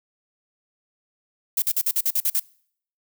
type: noise bursts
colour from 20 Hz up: violet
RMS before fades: -21 dBFS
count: 9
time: 1.57-2.397 s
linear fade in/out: 5 ms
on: 51 ms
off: 46 ms
effects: noise-tail reverb RT60 0.6 s tail -24 dB re dry